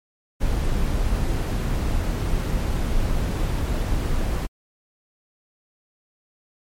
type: noise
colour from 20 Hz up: brown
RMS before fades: -22 dBFS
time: 0.4-4.47 s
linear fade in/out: 20 ms
effects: MP3 64 kbps